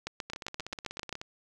two click trains, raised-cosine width 0.2 ms, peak -17 / -22 dBFS, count 9 / 16, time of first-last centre 0.07-1.127 / 0.3-1.215 s, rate 7.57 / 16.4 Hz, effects none

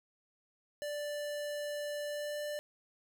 square tone with pitch glide, 587.3 to 591.7 Hz, D5 to D5, 0 to +13 cents, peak -37 dBFS, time 0.82-2.59 s, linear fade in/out 0 ms, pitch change +13 cents, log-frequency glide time 2.06-2.4 s, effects none

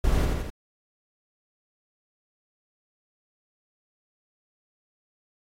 brown noise with echo, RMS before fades -23 dBFS, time 0.04-0.25 s, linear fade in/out 2 ms, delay 84 ms, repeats 3, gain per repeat -3 dB, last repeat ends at 0.502 s, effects AAC 48 kbps

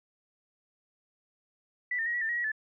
sine tone with pitch steps, 1970 / 1812 / 1892 / 1933 / 1789 / 1899 / 1917 / 1740 Hz, B6 / A#6 / A#6 / B6 / A6 / A#6 / A#6 / A6, -5 / -50 / +25 / -38 / +28 / +32 / +48 / -20 cents, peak -28 dBFS, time 1.91-2.518 s, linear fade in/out 5 ms, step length 76 ms, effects none

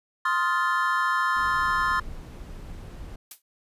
triangle chord, F dominant seventh, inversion second, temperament just, 1047.7 / 1257.2 / 1396.9 / 1746.1 Hz, C6 / Eb6 / F6 / A6, +2 / +18 / 0 / -14 cents, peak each -23 / -27 / -27 / -26 dBFS, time 0.25-2 s, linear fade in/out 5 ms
brown noise, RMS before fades -39 dBFS, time 1.36-3.16 s, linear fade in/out 5 ms
blue noise with exponential decay, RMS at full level -34 dBFS, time 3.31-3.42 s, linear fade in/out 2 ms, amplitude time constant 23 ms
effects resampled to 32000 Hz

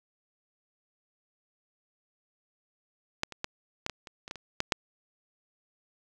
clicks, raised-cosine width 0.2 ms, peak -10 / -24 / -14 / -13 / -17 / -27 / -25 / -19 / -25 / -10 / -6 dBFS, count 11, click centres 3.234 / 3.323 / 3.444 / 3.864 / 3.897 / 4.072 / 4.279 / 4.311 / 4.357 / 4.604 / 4.722 s, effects none

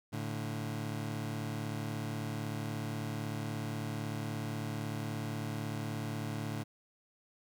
25% pulse tone pair together, 110 / 146.24 Hz, A2 / D3, 0 / -7 cents, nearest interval perfect fourth, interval 493 cents, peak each -34 / -36 dBFS, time 0.12-6.64 s, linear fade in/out 20 ms, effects none

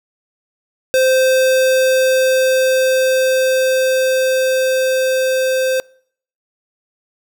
square tone with level ramp, 520 Hz, C5, 11 cents flat, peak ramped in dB -11 to -15 dBFS, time 0.94-5.8 s, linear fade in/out 0 ms, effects noise-tail reverb RT60 0.6 s tail -26 dB re dry

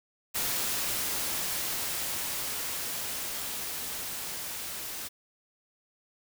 white noise with level ramp, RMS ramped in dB -30 to -38 dBFS, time 0.34-5.09 s, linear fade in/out 20 ms, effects none

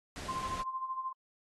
pink noise, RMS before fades -43 dBFS, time 0.16-0.62 s, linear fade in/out 0 ms
sine tone with tremolo, 1046 Hz, C6, 1 cent flat, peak -32 dBFS, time 0.28-1.13 s, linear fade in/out 10 ms, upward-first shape sine, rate 13 Hz, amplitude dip 65%
effects low-pass 8000 Hz 12 dB/octave + AAC 32 kbps

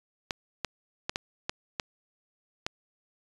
clicks, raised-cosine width 0.2 ms, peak -12 dBFS, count 7, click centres 0.308 / 0.647 / 1.095 / 1.159 / 1.495 / 1.798 / 2.665 s, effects resampled to 22050 Hz

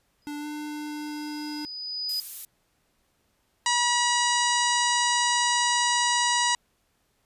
sine tone with exponential growth, 4971 Hz, D#8, 2 cents flat, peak -25 dBFS, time 0.22-2.2 s, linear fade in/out 1 ms, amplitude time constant 430 ms
square tone with pitch glide, 293.7 to 299.2 Hz, D4 to D4, 0 to +32 cents, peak -33 dBFS, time 0.27-1.65 s, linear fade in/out 0 ms, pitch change +32 cents, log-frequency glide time 0.38-0.47 s
violet noise, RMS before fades -35 dBFS, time 2.09-2.45 s, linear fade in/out 2 ms
harmonic tone, 965 Hz, B5, 40 cents flat, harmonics 1 / 2 / 3 / 4 / 5 / 6 / 7 / 8 / 9, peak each -25 / -28 / -30 / -31 / -32 / -33 / -33 / -34 / -35 dBFS, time 3.66-6.55 s, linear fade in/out 2 ms
effects pink hiss -70 dBFS RMS until 7.25 s + resampled to 32000 Hz

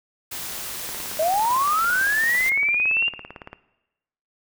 white noise, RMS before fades -32 dBFS, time 0.31-2.5 s, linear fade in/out 10 ms
click train, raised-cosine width 0.5 ms, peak -21 dBFS, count 48, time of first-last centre 0.89-3.53 s, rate 17.8 Hz
sine linear sweep, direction up, 608 to 2812 Hz, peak -18 dBFS, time 1.19-3.09 s, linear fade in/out 5 ms
effects noise-tail reverb RT60 1.0 s tail -17 dB re dry

